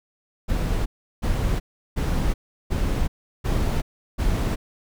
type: noise bursts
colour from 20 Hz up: brown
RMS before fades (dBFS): -22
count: 6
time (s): 0.48-4.56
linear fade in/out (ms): 20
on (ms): 380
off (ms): 360
effects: none